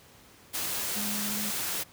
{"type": "tone in noise", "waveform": "sine", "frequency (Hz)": 207.4, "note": "G#3", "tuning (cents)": -2, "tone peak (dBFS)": -35, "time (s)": [0.95, 1.51], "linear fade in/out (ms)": 20, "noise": "white", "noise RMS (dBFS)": -32, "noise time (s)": [0.53, 1.84], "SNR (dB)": -6, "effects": ["pink hiss -55 dBFS RMS until 1.92 s", "high-pass 60 Hz 12 dB/octave"]}